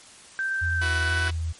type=tone with pitch glide; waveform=sine; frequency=1563 to 1502.8 Hz; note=G6 to F#6; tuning=-6 to +26 cents; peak=-24 dBFS; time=0.39-1.28 s; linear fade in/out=0 ms; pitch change=-68 cents; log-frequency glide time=0.76-0.88 s
type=tone with vibrato; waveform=sine; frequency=82.8 Hz; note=E2; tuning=8 cents sharp; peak=-25 dBFS; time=0.61-1.53 s; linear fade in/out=20 ms; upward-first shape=square; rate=2.1 Hz; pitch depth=26 cents each way
type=chord; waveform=5% pulse; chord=E suspended second; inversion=none; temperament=just; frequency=329.6 / 370.8 / 494.4 Hz; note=E4 / F#4 / B4; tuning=0 / +4 / +2 cents; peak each=-23 / -23 / -26 dBFS; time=0.81-1.31 s; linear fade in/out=10 ms
effects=white hiss -48 dBFS RMS until 1.59 s + MP3 48 kbps